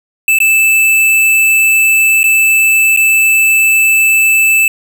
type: tone with dropouts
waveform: square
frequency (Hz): 2634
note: E7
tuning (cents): -2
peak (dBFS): -7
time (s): 0.28-4.68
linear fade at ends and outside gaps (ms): 2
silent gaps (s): 0.387-0.402 / 2.232-2.24 / 2.964-2.972
effects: none